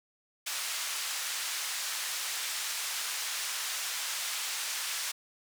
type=band-pass noise; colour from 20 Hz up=white; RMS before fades=-35 dBFS; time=0.46-5.12 s; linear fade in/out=10 ms; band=1100 to 8200 Hz; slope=12 dB/octave; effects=none